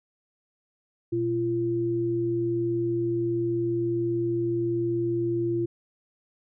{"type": "tone pair together", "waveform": "sine", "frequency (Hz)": [121.1, 342.5], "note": ["B2", "F4"], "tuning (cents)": [-34, -34], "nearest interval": "octave + tritone", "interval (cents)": 1800, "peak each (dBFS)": [-31, -24], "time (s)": [1.12, 5.66], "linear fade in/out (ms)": 10, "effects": []}